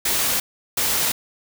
white noise bursts at uneven times, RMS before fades -21 dBFS, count 2, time 0.05-0.4 / 0.77-1.12 s, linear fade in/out 5 ms, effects none

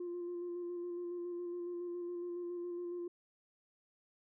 sine tone with vibrato, 350.1 Hz, F4, 4 cents sharp, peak -37 dBFS, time 0-3.08 s, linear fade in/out 5 ms, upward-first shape square, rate 7.2 Hz, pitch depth 16 cents each way, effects tanh soft clip ceiling -36 dBFS

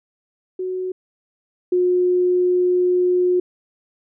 sine tone pair in turn, 370 / 360.5 Hz, F#4 / F#4, 0 / -45 cents, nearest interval unison, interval 45 cents, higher first, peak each -22 / -14 dBFS, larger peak second, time 0.59-0.92 / 1.72-3.4 s, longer second, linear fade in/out 5 ms, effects none

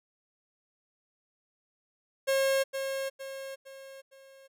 45% pulse tone with echo, 540 Hz, C#5, 45 cents flat, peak -24 dBFS, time 2.27-2.64 s, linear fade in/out 20 ms, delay 460 ms, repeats 4, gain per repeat -7 dB, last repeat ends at 4.48 s, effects none

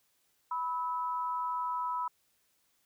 sine tone pair together, 987.8 / 1295.2 Hz, B5 / E6, 0 / -31 cents, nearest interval perfect fourth, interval 469 cents, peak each -32 / -37 dBFS, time 0.51-2.08 s, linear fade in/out 5 ms, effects white hiss -73 dBFS RMS until 2.85 s

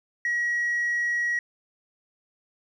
sine tone, 1910 Hz, A#6, 42 cents sharp, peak -21 dBFS, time 0.25-1.39 s, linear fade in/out 2 ms, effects tanh soft clip ceiling -21 dBFS + 10-bit

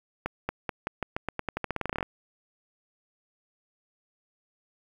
accelerating click train, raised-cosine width 0.5 ms, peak -14 dBFS, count 21, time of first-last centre 0.26-2.028 s, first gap 230 ms, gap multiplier 0.88, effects 8-bit

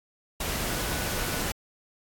sine tone in noise, 1480 Hz, F#6, in tune, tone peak -41 dBFS, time 0.68-1.4 s, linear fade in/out 5 ms, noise pink, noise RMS -30 dBFS, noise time 0.4-1.52 s, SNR -14 dB, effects AAC 64 kbps

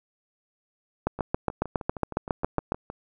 two click trains, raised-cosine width 1 ms, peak -21 / -9 dBFS, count 12 / 13, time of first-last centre 1.19-2.901 / 1.07-2.721 s, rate 6.43 / 7.27 Hz, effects none

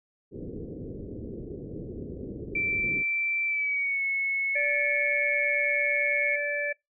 white low-pass noise, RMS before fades -38 dBFS, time 0.31-3.04 s, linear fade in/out 50 ms, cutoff 460 Hz, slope 48 dB/octave
sine tone with pitch glide, 2339 to 2195 Hz, D7 to C#7, -8 to -18 cents, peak -25 dBFS, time 2.55-6.36 s, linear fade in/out 5 ms, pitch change -110 cents, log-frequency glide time 3.46-4.03 s
harmonic tone, 581 Hz, D5, 19 cents flat, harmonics 1 / 3 / 4, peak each -31 / -31 / -31 dBFS, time 4.55-6.73 s, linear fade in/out 10 ms
effects noise-tail reverb RT60 0.2 s tail -26 dB re dry

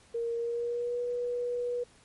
sine tone with pitch glide, 466.2 to 486 Hz, A#4 to B4, 0 to -28 cents, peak -29 dBFS, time 0.14-1.84 s, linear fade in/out 10 ms, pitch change +72 cents, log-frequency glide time 0.36-1.01 s, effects pink hiss -60 dBFS RMS until 2.04 s + MP3 48 kbps

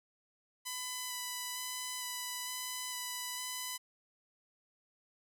5% pulse tone with vibrato, 998 Hz, B5, 18 cents sharp, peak -26 dBFS, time 0.65-3.78 s, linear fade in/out 20 ms, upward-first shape square, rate 1.1 Hz, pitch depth 10 cents each way, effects none

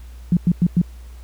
sine tone bursts, 174.61 Hz, F3, in tune, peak -11 dBFS, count 4, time 0.32-0.816 s, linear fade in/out 2 ms, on 49 ms, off 100 ms, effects added 60 Hz sine -35 dBFS peak until 1.23 s + pink hiss -52 dBFS RMS until 1.23 s

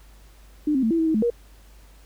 sine tone with pitch steps, 300.2 / 264.5 / 223.7 / 332 / 323.1 / 318 / 215.4 / 474.2 Hz, D4 / C4 / A3 / E4 / E4 / D#4 / A3 / A#4, +38 / +19 / +29 / +12 / -35 / +38 / -37 / +30 cents, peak -18 dBFS, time 0.67-1.302 s, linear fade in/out 5 ms, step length 79 ms, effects added 50 Hz sine -47 dBFS peak until 2.05 s + pink hiss -56 dBFS RMS until 2.05 s

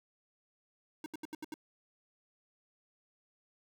square tone bursts, 310 Hz, D#4, 6 cents flat, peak -40 dBFS, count 6, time 1.04-1.541 s, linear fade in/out 2 ms, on 21 ms, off 75 ms, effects none

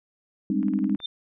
sine chord, Ab major seventh, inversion third, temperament equal with one note detuned, 196 / 207.7 / 261.6 / 304.2 Hz, G3 / Ab3 / C4 / Eb4, 0 / 0 / 0 / -39 cents, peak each -27 dBFS, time 0.5-0.96 s, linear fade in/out 2 ms
click train, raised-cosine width 0.5 ms, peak -31 dBFS, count 8, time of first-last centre 0.63-1.002 s, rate 18.8 Hz
sine tone with exponential growth, 3584 Hz, A7, 31 cents sharp, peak -24 dBFS, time 0.99-1.06 s, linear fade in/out 5 ms, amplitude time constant 15 ms
effects none

